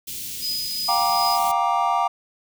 white band-stop noise, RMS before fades -32 dBFS, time 0.07-1.52 s, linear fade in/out 10 ms, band 320 to 2700 Hz, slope 24 dB/octave
sine tone with tremolo, 4978 Hz, D#8, in tune, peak -23 dBFS, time 0.4-1.39 s, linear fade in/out 50 ms, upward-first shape triangle, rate 2.6 Hz, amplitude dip 45%
triangle chord, G minor seventh, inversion third, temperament just, 705.6 / 784 / 940.8 / 1176 Hz, F5 / G5 / Bb5 / D6, +18 / 0 / +16 / +2 cents, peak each -22 dBFS, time 0.88-2.08 s, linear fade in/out 10 ms
effects none

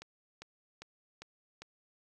click train, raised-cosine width 0.2 ms, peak -29 dBFS, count 5, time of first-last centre 0.02-1.62 s, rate 2.5 Hz, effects none

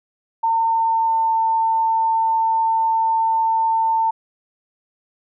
sine tone with pitch glide, 907 to 898.1 Hz, A#5 to A5, -48 to +35 cents, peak -15 dBFS, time 0.43-4.11 s, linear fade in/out 10 ms, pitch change -17 cents, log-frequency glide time 0.66-1.31 s, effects none

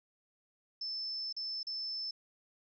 sine tone with dropouts, 5274 Hz, E8, in tune, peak -36 dBFS, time 0.81-2.11 s, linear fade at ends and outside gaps 5 ms, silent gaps 1.327-1.365 / 1.631-1.668 s, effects none

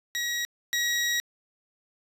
20% pulse tone pair in turn, 1908 / 1908 Hz, A#6 / A#6, +40 / +40 cents, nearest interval unison, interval 0 cents, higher neither, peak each -22 / -19 dBFS, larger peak second, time 0.15-0.45 / 0.73-1.2 s, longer second, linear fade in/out 0 ms, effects resampled to 32000 Hz + 9-bit

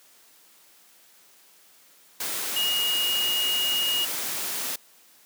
sine tone in noise, 2869 Hz, F7, 46 cents sharp, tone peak -23 dBFS, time 2.56-4.05 s, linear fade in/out 5 ms, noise white, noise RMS -30 dBFS, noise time 2.2-4.76 s, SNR +4 dB, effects white hiss -56 dBFS RMS until 5.25 s + high-pass 200 Hz 12 dB/octave

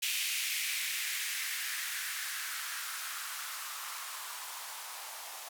violet noise with band-pass filter sweep, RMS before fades -38 dBFS, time 0.02-5.49 s, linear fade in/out 10 ms, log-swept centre 2600 to 770 Hz, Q 2.8, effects none

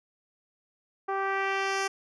10% pulse tone with low-pass filter sweep, 389.5 Hz, G4, 11 cents flat, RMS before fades -29 dBFS, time 1.08-1.88 s, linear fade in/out 10 ms, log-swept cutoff 980 to 7500 Hz, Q 1.2, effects none

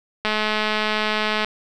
click train, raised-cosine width 0.3 ms, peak -6 dBFS, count 257, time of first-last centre 0.25-1.446 s, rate 214 Hz, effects none

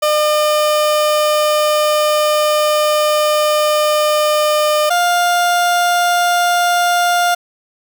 30% pulse tone pair in turn, 604 / 703.4 Hz, D5 / F5, +48 / +12 cents, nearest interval minor third, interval 264 cents, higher second, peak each -9 dBFS, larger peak neither, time 0.02-4.9 / 4.9-7.35 s, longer first, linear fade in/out 10 ms, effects none

